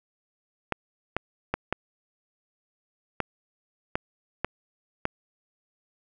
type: clicks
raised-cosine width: 0.5 ms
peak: -10 dBFS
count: 8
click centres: 0.723 / 1.166 / 1.54 / 1.726 / 3.203 / 3.955 / 4.446 / 5.054 s
effects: none